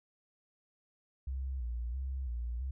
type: tone with vibrato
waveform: sine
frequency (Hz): 62.5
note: B1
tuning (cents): +21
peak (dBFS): -34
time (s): 1.27-2.71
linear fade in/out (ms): 5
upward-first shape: square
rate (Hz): 1.5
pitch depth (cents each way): 94
effects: none